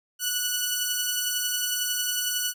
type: tone pair together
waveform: 10% pulse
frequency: 1474.5 / 2960 Hz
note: F#6 / F#7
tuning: -6 / 0 cents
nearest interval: octave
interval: 1206 cents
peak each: -21 / -19 dBFS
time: 0.19-2.54 s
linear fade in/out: 50 ms
effects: none